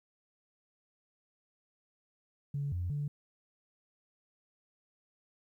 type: tone with pitch steps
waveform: sine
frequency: 142 / 88.5 / 145.4 Hz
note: C#3 / F2 / D3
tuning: +42 / +23 / -17 cents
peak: -31 dBFS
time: 2.54-3.08 s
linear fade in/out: 5 ms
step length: 180 ms
effects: tanh soft clip ceiling -27 dBFS + 12-bit